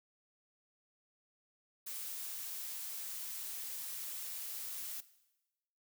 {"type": "noise", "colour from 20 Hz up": "blue", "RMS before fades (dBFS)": -43, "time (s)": [1.86, 5.01], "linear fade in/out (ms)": 10, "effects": ["noise-tail reverb RT60 1.0 s tail -17 dB re dry"]}